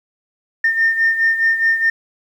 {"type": "beating tone pair", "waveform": "sine", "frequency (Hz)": [1813, 1817.8], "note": ["A#6", "A#6"], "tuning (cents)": [-49, -44], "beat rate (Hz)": 4.8, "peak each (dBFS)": [-13, -19], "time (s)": [0.64, 1.9], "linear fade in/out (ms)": 5, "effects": ["tanh soft clip ceiling -7 dBFS", "8-bit"]}